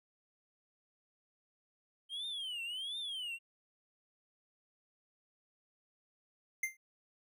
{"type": "tone with vibrato", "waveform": "triangle", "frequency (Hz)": 3136, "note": "G7", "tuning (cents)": 0, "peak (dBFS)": -37, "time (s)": [2.09, 3.39], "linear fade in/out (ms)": 50, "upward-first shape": "triangle", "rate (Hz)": 1.4, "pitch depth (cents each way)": 270}
{"type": "tone with exponential decay", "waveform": "square", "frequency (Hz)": 2093, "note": "C7", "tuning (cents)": 0, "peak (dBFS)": -30, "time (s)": [6.63, 6.77], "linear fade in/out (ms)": 5, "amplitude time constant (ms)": 30}
{"effects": []}